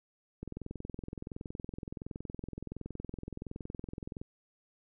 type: click train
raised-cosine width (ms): 3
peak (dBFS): -27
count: 82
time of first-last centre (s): 0.43-4.215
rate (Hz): 21.4
effects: none